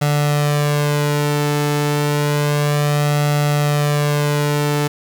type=tone with flanger; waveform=sawtooth; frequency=146.83 Hz; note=D3; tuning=in tune; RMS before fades=-17 dBFS; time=0.01-4.88 s; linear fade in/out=10 ms; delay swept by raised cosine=1.5 to 2.3 ms; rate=0.3 Hz; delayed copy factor=+0.7; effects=7-bit